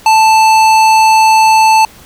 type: tone with hard clipping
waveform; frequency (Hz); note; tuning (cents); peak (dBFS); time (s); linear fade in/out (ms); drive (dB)
sine; 880; A5; 0; -6; 0.06-1.85; 2; 16
effects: pink hiss -38 dBFS RMS until 2.05 s